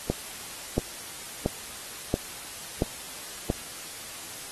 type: click train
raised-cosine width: 2 ms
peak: -10 dBFS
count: 6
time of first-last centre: 0.1-3.501 s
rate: 1.47 Hz
effects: white hiss -40 dBFS RMS until 4.51 s + AAC 32 kbps